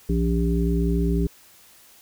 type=harmonic tone with a mistuned harmonic; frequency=56.9 Hz; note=A#1; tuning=41 cents flat; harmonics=1 / 3 / 5 / 7; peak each=-22 / -23 / -28 / -28 dBFS; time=0.09-1.27 s; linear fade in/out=5 ms; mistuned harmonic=1; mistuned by=+110 cents; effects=white hiss -52 dBFS RMS until 2.01 s